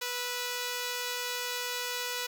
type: tone pair together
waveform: 5% pulse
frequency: 491.4 / 1311.9 Hz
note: B4 / E6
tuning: -9 / -9 cents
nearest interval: octave + perfect fourth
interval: 1700 cents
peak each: -21 / -30 dBFS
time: 0.01-2.27 s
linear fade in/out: 10 ms
effects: none